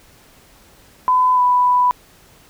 sine tone with pitch glide, 1008 to 990.7 Hz, B5 to B5, +35 to +5 cents, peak -11 dBFS, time 1.08-1.91 s, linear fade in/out 0 ms, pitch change -30 cents, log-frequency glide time 1.34-1.41 s, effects pink hiss -49 dBFS RMS until 2.49 s

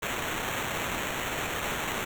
blue noise with sample-and-hold, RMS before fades -32 dBFS, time 0.02-2.05 s, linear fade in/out 10 ms, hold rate 4900 Hz, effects none

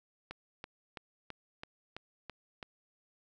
click train, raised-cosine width 0.3 ms, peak -26 dBFS, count 8, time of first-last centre 0.31-2.628 s, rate 3.02 Hz, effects none

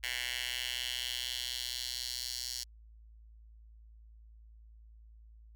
10% pulse tone with high-pass filter sweep, 124.2 Hz, B2, 10 cents sharp, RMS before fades -38 dBFS, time 0.03-2.64 s, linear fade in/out 10 ms, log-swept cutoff 2300 to 4900 Hz, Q 2.6, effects added 55 Hz sine -53 dBFS peak until 5.55 s

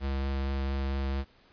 square tone with vibrato, 68 Hz, C#2, 33 cents flat, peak -29 dBFS, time 0-1.25 s, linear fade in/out 50 ms, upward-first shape triangle, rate 4.4 Hz, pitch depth 13 cents each way, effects pink hiss -61 dBFS RMS until 1.52 s + resampled to 11025 Hz

